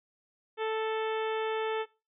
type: harmonic tone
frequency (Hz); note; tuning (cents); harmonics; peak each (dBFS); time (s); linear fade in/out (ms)
440; A4; 0; 1 / 2 / 3 / 4 / 5 / 6 / 7 / 8; -30 / -36 / -40 / -42 / -44 / -46 / -47 / -48; 0.57-1.86; 50
effects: noise-tail reverb RT60 0.3 s tail -22 dB re dry